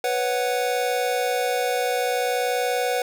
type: chord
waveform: square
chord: B suspended second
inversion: none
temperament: equal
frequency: 493.9 / 554.4 / 740 Hz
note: B4 / C#5 / F#5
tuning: 0 / 0 / 0 cents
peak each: -25 / -30 / -26 dBFS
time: 0.04-3.02 s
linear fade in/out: 2 ms
effects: none